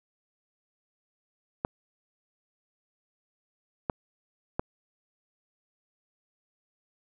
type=clicks; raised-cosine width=1 ms; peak=-13 dBFS; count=3; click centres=1.649 / 3.898 / 4.595 s; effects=none